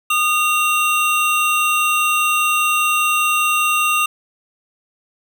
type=tone pair together; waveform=square; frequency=1225 / 2750 Hz; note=D#6 / F7; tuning=-27 / -27 cents; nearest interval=octave + major second; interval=1400 cents; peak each=-18 dBFS; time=0.1-4.06 s; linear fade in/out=5 ms; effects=9-bit